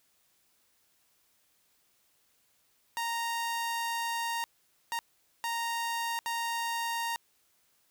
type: tone bursts at uneven times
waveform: sawtooth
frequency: 929 Hz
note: A#5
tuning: 6 cents flat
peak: -27 dBFS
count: 4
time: 2.97-4.44 / 4.92-4.99 / 5.44-6.19 / 6.26-7.16 s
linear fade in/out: 0 ms
effects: white hiss -70 dBFS RMS until 7.9 s